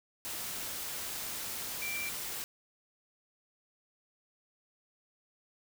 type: tone in noise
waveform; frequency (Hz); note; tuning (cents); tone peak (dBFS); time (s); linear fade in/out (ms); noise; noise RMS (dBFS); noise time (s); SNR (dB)
sine; 2349; D7; 0; -36; 1.82-2.09; 0; white; -39; 0.25-2.44; 0
effects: none